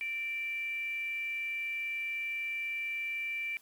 sine tone with frequency modulation, 2343 Hz, D7, 5 cents flat, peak -33 dBFS, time 0.01-3.57 s, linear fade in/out 0 ms, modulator 530 Hz, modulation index 0.25, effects white hiss -62 dBFS RMS until 3.61 s

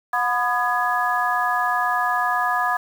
sine tone cluster, 726 / 998 / 1228 / 1680 Hz, F#5 / B5 / D#6 / G#6, -33 / +18 / -23 / +19 cents, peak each -24 dBFS, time 0.13-2.77 s, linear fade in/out 5 ms, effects 7-bit

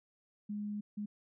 sine tone bursts at uneven times, 207.7 Hz, G#3, in tune, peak -36 dBFS, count 2, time 0.49-0.81 / 0.97-1.06 s, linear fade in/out 10 ms, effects none

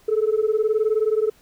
sine beating tone pair, 424.6 / 443.6 Hz, G#4 / A4, +38 / +14 cents, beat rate 19 Hz, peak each -19 dBFS, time 0.08-1.3 s, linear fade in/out 10 ms, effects tanh soft clip ceiling -13 dBFS + pink hiss -56 dBFS RMS until 1.41 s

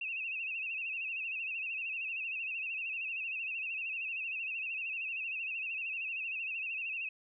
sine tone with vibrato, 2637 Hz, E7, in tune, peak -35 dBFS, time 0.01-7.09 s, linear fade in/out 5 ms, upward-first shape sine, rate 13 Hz, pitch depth 85 cents each way, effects none

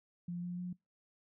sine tone with pitch steps, 174.61 / 176.84 / 179.1 Hz, F3 / F3 / F3, 0 / +22 / +44 cents, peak -37 dBFS, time 0.28-0.73 s, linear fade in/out 5 ms, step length 150 ms, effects noise-tail reverb RT60 0.2 s tail -24 dB re dry

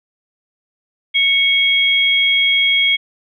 sine tone pair together, 2217 / 3280 Hz, C#7 / G#7, 0 / -22 cents, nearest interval perfect fifth, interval 678 cents, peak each -14 dBFS, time 1.14-2.97 s, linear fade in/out 20 ms, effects none

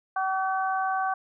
harmonic tone, 381 Hz, G4, 49 cents flat, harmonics 2 / 3 / 4, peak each -26 / -30 / -32 dBFS, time 0.16-1.14 s, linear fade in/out 5 ms, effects none

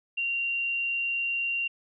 sine tone, 2764 Hz, F7, 19 cents flat, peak -26 dBFS, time 0.17-1.68 s, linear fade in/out 10 ms, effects none

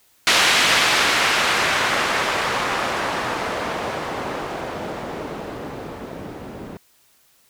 blue noise with low-pass filter sweep, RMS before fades -22 dBFS, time 0.27-6.77 s, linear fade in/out 0 ms, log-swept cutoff 2800 to 280 Hz, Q 0.75, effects white hiss -58 dBFS RMS until 7.49 s

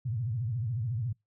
sine tone with vibrato, 116.54 Hz, A#2, in tune, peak -29 dBFS, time 0.05-1.13 s, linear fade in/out 10 ms, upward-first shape sine, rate 14 Hz, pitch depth 220 cents each way, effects noise-tail reverb RT60 0.2 s tail -26 dB re dry

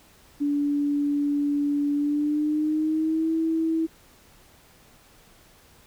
sine tone with pitch glide, 288.5 to 323.8 Hz, D4 to E4, -31 to -31 cents, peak -21 dBFS, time 0.4-3.87 s, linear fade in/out 20 ms, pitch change +200 cents, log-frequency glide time 1.94-3.32 s, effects pink hiss -55 dBFS RMS until 5.86 s

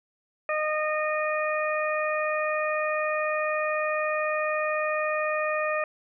harmonic tone, 614 Hz, D#5, 23 cents flat, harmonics 1 / 2 / 3 / 4, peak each -27 / -30 / -32 / -33 dBFS, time 0.49-5.84 s, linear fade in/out 2 ms, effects none

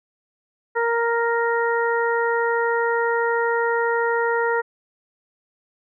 harmonic tone, 466.2 Hz, A#4, in tune, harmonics 1 / 2 / 3 / 4, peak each -21 / -24 / -26 / -27 dBFS, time 0.75-4.62 s, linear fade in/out 20 ms, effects none

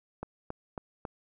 click train, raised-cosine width 1 ms, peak -22 dBFS, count 4, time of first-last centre 0.23-1.052 s, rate 3.65 Hz, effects none

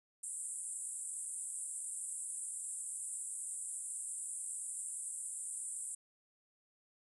pink band-pass noise, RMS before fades -43 dBFS, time 0.23-5.95 s, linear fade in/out 5 ms, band 7800 to 10000 Hz, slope 96 dB/octave, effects none

